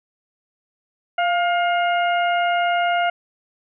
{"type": "harmonic tone with a mistuned harmonic", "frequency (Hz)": 710, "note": "F5", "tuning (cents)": 28, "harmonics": [1, 2, 3, 4], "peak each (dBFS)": [-18, -24, -28, -30], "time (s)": [1.18, 3.1], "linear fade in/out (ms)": 5, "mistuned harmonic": 1, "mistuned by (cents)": -35, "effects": []}